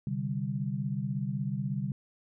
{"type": "chord", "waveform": "sine", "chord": "C suspended second", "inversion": "none", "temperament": "just", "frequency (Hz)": [130.81, 147.16, 196.22], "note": ["C3", "D3", "G3"], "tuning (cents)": [0, 4, 2], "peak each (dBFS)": -34, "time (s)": [0.07, 1.92], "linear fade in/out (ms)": 2, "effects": []}